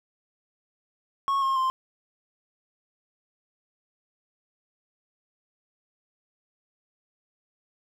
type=tone with pitch steps; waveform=triangle; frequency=1099 / 1072.7 / 1046.9 Hz; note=C#6 / C6 / C6; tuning=-15 / +43 / +1 cents; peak=-20 dBFS; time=1.28-1.7 s; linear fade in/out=0 ms; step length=140 ms; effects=none